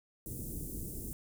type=band-stop noise; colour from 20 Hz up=pink; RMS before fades=-41 dBFS; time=0.26-1.13 s; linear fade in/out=0 ms; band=360 to 8700 Hz; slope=24 dB/octave; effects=none